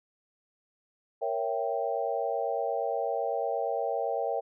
sine chord, A# diminished seventh, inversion none, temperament equal with one note detuned, 466.2 / 554.4 / 663.8 / 784 Hz, A#4 / C#5 / E5 / G5, 0 / 0 / +12 / 0 cents, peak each -33 dBFS, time 1.21-4.41 s, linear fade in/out 20 ms, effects none

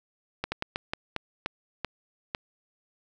slowing click train, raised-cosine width 0.3 ms, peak -13 dBFS, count 9, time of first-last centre 0.44-2.349 s, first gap 80 ms, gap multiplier 1.3, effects none

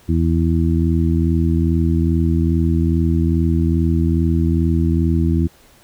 harmonic tone, 82.41 Hz, E2, in tune, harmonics 1 / 2 / 3 / 4, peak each -16 / -19 / -21 / -22 dBFS, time 0.08-5.48 s, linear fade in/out 20 ms, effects pink hiss -50 dBFS RMS until 5.83 s

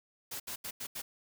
white noise bursts at uneven times, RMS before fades -40 dBFS, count 5, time 0.31-0.4 / 0.47-0.56 / 0.64-0.71 / 0.8-0.87 / 0.95-1.02 s, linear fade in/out 10 ms, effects none

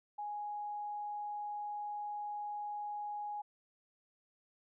sine tone, 830.6 Hz, G#5, in tune, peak -38 dBFS, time 0.18-3.42 s, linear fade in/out 10 ms, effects none

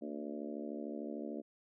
harmonic tone with a mistuned harmonic, 73.42 Hz, D2, in tune, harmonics 3 / 4 / 5 / 6 / 7 / 8 / 9, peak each -44 / -44 / -47 / -51 / -51 / -49 / -54 dBFS, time 0.01-1.42 s, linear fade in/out 20 ms, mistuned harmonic 3, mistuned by +56 cents, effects none

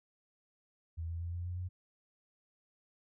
sine tone with pitch steps, 82.41 / 84 / 85.61 / 87.26 / 88.94 / 90.65 Hz, E2 / E2 / F2 / F2 / F2 / F#2, 0 / +33 / -34 / -1 / +32 / -35 cents, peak -36 dBFS, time 0.97-1.69 s, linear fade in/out 20 ms, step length 120 ms, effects none

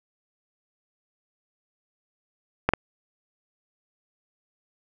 clicks, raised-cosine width 0.5 ms, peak -4 dBFS, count 2, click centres 2.69 / 2.736 s, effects none

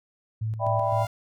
sine tone with tremolo, 110 Hz, A2, in tune, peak -25 dBFS, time 0.41-1.07 s, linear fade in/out 10 ms, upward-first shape square, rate 3.9 Hz, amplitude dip 50%
sine chord, E minor seventh, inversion third, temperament equal, 587.3 / 659.3 / 784 / 987.8 Hz, D5 / E5 / G5 / B5, 0 / 0 / 0 / 0 cents, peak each -28 dBFS, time 0.59-1.07 s, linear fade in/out 50 ms
sawtooth tone with exponential growth, 698.5 Hz, F5, in tune, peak -30 dBFS, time 0.66-1.07 s, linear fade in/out 2 ms, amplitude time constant 88 ms
effects none

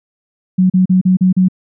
sine tone bursts, 185 Hz, F#3, in tune, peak -7 dBFS, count 6, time 0.58-1.485 s, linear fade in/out 10 ms, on 120 ms, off 37 ms, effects none

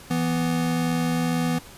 square tone pair together, 165.34 / 247.4 Hz, E3 / B3, +6 / +3 cents, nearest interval perfect fifth, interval 697 cents, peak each -25 dBFS, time 0.1-1.59 s, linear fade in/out 10 ms, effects pink hiss -45 dBFS RMS until 1.77 s + resampled to 32000 Hz

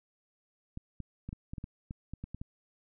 clicks, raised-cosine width 5 ms, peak -27 dBFS, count 12, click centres 0.774 / 1.003 / 1.29 / 1.329 / 1.535 / 1.582 / 1.641 / 1.909 / 2.136 / 2.24 / 2.346 / 2.415 s, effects none

